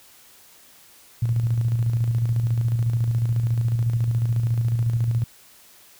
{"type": "tone with tremolo", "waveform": "sine", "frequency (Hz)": 116.54, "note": "A#2", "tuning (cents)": 0, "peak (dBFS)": -17, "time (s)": [1.22, 5.24], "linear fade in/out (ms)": 5, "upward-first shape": "square", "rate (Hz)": 14, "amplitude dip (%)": 40, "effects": ["white hiss -51 dBFS RMS until 5.99 s"]}